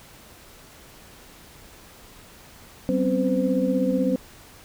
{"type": "tone cluster", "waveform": "sine", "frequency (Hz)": [191.2, 253, 269, 512], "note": ["G3", "B3", "C4", "C5"], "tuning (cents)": [-43, 42, 48, -38], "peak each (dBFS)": -25, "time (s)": [2.89, 4.16], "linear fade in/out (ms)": 0, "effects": ["pink hiss -48 dBFS RMS until 4.64 s"]}